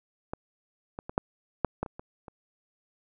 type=clicks; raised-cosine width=1 ms; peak=-19 / -22 / -23 / -10 / -9 / -15 / -26 / -26 / -29 dBFS; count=9; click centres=0.335 / 0.989 / 1.095 / 1.179 / 1.647 / 1.83 / 1.862 / 1.995 / 2.282 s; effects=none